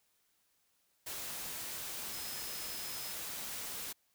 sine tone in noise, 5120 Hz, D#8, 49 cents sharp, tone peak -48 dBFS, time 2.13-3.13 s, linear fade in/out 10 ms, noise white, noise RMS -42 dBFS, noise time 1.06-3.93 s, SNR -9 dB, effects white hiss -75 dBFS RMS until 4.14 s

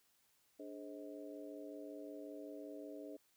harmonic tone with a mistuned harmonic, 105.3 Hz, G#2, 24 cents sharp, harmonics 3 / 4 / 5 / 6, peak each -50 / -53 / -54 / -54 dBFS, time 0.59-3.17 s, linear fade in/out 10 ms, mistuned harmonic 3, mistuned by -130 cents, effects white hiss -75 dBFS RMS until 3.36 s

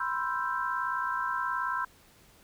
sine chord, C major seventh, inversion third, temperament equal with one note detuned, 987.8 / 1046.5 / 1334.6 / 1568 Hz, B5 / C6 / E6 / G6, 0 / 0 / +21 / 0 cents, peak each -34 dBFS, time 0-1.85 s, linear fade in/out 5 ms, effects pink hiss -59 dBFS RMS until 2.43 s

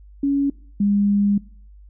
sine tone pair in turn, 280 / 202.7 Hz, C#4 / G#3, +18 / -42 cents, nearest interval tritone, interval 560 cents, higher first, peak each -16 / -15 dBFS, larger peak second, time 0.23-0.5 / 0.8-1.38 s, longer second, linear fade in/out 5 ms, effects noise-tail reverb RT60 0.5 s tail -22 dB re dry + added 50 Hz sine -42 dBFS peak until 1.89 s

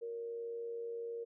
sine tone with amplitude modulation, 466.2 Hz, A#4, in tune, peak -37 dBFS, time 0.01-1.25 s, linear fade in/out 20 ms, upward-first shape sine, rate 101 Hz, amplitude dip 40%, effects none

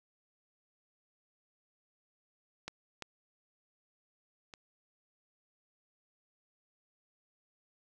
clicks, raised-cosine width 0.2 ms, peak -22 / -23 / -30 dBFS, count 3, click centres 2.68 / 3.023 / 4.538 s, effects none

